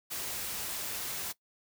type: noise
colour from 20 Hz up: white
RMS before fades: -37 dBFS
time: 0.1-1.33 s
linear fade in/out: 20 ms
effects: noise-tail reverb RT60 0.1 s tail -19 dB re dry